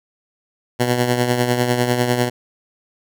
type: tone with tremolo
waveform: 10% pulse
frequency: 122.9 Hz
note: B2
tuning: 8 cents flat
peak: -5 dBFS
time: 0.79-2.3 s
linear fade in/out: 20 ms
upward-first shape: triangle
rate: 10 Hz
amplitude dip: 60%
effects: none